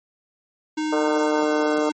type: tone with pitch glide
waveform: square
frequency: 308.8 to 302.4 Hz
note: D#4 to D#4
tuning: -13 to -49 cents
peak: -23 dBFS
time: 0.77-1.92 s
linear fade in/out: 10 ms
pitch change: -36 cents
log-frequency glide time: 0.88-1.7 s
type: harmonic tone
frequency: 151.5 Hz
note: D#3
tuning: 46 cents flat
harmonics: 3 / 4 / 5 / 6 / 7 / 8 / 9 / 10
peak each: -23 / -25 / -32 / -29 / -35 / -32 / -38 / -35 dBFS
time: 0.92-1.9 s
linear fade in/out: 10 ms
effects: MP3 32 kbps